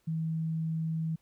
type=tone; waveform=sine; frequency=161.1 Hz; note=E3; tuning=39 cents flat; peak=-29 dBFS; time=0.07-1.16 s; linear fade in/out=10 ms; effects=pink hiss -72 dBFS RMS until 1.21 s